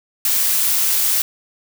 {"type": "noise", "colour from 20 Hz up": "blue", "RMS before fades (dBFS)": -17, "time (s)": [0.25, 1.22], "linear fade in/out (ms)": 2, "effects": []}